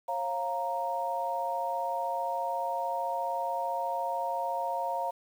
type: chord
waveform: sine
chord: Bb minor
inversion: first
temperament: equal with one note detuned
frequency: 543.3 / 698.5 / 932.3 Hz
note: Db5 / F5 / Bb5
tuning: -35 / 0 / 0 cents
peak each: -36 / -33 / -32 dBFS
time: 0.08-5.11 s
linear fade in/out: 10 ms
effects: 9-bit